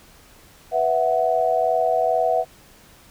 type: chord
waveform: sine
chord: B suspended fourth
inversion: none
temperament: just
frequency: 493.9 / 658.5 / 740.8 Hz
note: B4 / E5 / F#5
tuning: 0 / -2 / +2 cents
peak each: -24 / -20 / -21 dBFS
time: 0.71-2.45 s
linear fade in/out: 50 ms
effects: pink hiss -50 dBFS RMS until 3.1 s